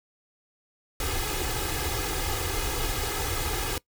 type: noise with comb filter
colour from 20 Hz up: pink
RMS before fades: -29 dBFS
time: 1-3.78 s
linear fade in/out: 2 ms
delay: 2.4 ms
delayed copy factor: +0.85
effects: noise-tail reverb RT60 0.1 s tail -21 dB re dry